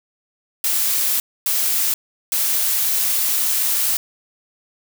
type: noise bursts at uneven times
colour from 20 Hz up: blue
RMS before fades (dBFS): -19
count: 3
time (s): 0.64-1.2 / 1.46-1.94 / 2.32-3.97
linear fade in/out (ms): 2
effects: none

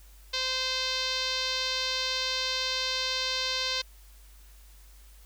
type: tone with low-pass filter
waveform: 5% pulse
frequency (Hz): 518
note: C5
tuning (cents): -17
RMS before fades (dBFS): -30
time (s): 0.33-3.82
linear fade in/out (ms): 10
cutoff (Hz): 4400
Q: 2.8
effects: added 50 Hz sine -50 dBFS peak until 5.25 s + white hiss -59 dBFS RMS until 5.25 s

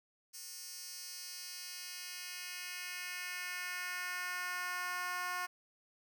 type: tone with high-pass filter sweep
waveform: 10% pulse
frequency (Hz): 360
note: F#4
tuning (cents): -47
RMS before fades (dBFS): -42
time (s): 0.33-5.47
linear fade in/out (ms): 20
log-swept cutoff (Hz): 6400 to 950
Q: 1.4
effects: none

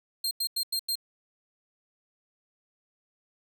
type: tone bursts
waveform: sawtooth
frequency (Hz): 4195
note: C8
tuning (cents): +4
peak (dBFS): -24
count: 5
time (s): 0.24-0.955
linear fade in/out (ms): 5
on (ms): 71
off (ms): 90
effects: 10-bit

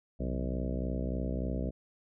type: harmonic tone with a mistuned harmonic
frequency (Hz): 63.4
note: B1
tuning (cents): +46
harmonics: 1 / 2 / 3 / 4 / 5 / 6 / 7 / 8 / 9 / 10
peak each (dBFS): -34 / -40 / -38 / -39 / -44 / -46 / -46 / -45 / -45 / -46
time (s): 0.19-1.71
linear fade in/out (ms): 20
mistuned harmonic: 2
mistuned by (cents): +130
effects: none

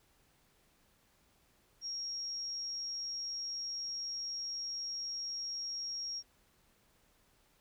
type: tone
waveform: sine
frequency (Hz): 5588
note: F8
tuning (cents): 0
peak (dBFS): -37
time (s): 1.81-6.23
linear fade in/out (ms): 50
effects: pink hiss -70 dBFS RMS until 7.6 s

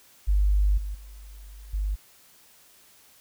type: tone with level steps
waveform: sine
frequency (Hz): 50.1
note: G1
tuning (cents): +38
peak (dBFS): -18 / -29 / -41 / -24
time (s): 0.27-1.96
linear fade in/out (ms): 20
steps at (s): 0.77 / 0.94 / 1.73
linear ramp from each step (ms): 10
effects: white hiss -56 dBFS RMS until 3.2 s

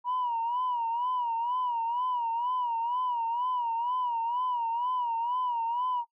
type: tone with vibrato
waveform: sine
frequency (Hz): 961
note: B5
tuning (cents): -48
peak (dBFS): -26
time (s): 0.04-6.05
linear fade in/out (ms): 50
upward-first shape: sine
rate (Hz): 2.1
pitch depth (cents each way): 91
effects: noise-tail reverb RT60 0.1 s tail -21 dB re dry + tanh soft clip ceiling -23 dBFS

